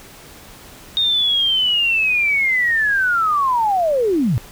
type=linear sweep; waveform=sine; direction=down; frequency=3706 to 97 Hz; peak=-14 dBFS; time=0.97-4.38 s; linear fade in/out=0 ms; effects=pink hiss -41 dBFS RMS until 4.51 s